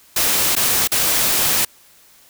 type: noise with dropouts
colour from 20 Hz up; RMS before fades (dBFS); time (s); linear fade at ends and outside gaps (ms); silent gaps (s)
white; -17; 0.16-1.65; 5; 0.553-0.564 / 0.875-0.917
effects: white hiss -50 dBFS RMS until 2.29 s